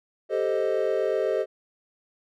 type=chord; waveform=triangle; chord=A half-diminished seventh; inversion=third; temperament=equal; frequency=392 / 440 / 523.3 / 622.3 Hz; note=G4 / A4 / C5 / Eb5; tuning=0 / 0 / 0 / 0 cents; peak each=-26 dBFS; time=0.29-1.46 s; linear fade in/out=50 ms; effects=none